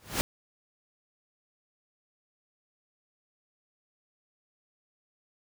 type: noise with exponential growth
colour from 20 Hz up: pink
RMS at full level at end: -23 dBFS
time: 0-0.21 s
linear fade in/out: 0 ms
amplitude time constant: 44 ms
effects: none